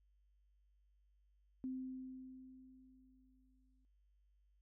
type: tone with exponential decay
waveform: sine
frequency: 259.2 Hz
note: C4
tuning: 16 cents flat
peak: -39 dBFS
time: 1.64-3.85 s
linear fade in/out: 0 ms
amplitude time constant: 480 ms
effects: added 50 Hz sine -70 dBFS peak until 4.61 s